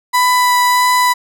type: tone with vibrato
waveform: 35% pulse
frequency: 992 Hz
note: B5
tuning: 7 cents sharp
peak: -8 dBFS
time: 0.13-1.14 s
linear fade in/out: 20 ms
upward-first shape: sine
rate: 1.6 Hz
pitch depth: 9 cents each way
effects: none